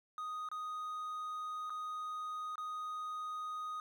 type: tone with dropouts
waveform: triangle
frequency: 1244.5 Hz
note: D#6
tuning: in tune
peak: -37 dBFS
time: 0.18-3.8 s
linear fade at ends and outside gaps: 1 ms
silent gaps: 0.488-0.515 / 1.697-1.703 / 2.556-2.58 s
effects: 12-bit